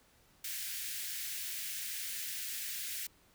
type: high-pass noise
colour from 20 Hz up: white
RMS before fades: -40 dBFS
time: 0.44-3.07 s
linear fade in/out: 5 ms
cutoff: 1600 Hz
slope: 48 dB/octave
effects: pink hiss -66 dBFS RMS until 3.34 s